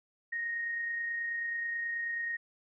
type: tone with amplitude modulation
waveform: sine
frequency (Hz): 1864.7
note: A#6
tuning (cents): 0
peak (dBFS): -31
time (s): 0.32-2.37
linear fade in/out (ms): 10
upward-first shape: sine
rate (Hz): 29.3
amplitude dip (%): 25
effects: none